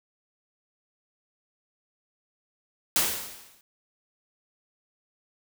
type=noise with exponential decay; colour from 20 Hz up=white; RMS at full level=-21 dBFS; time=2.96-3.61 s; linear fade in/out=1 ms; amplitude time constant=140 ms; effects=none